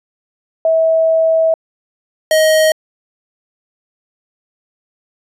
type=tone pair in turn; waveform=sine / square; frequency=648 / 628.5 Hz; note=E5 / D#5; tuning=-30 / +17 cents; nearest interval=minor second; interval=53 cents; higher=first; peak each=-9 dBFS; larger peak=neither; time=0.65-1.54 / 2.31-2.72 s; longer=first; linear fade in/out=2 ms; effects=resampled to 32000 Hz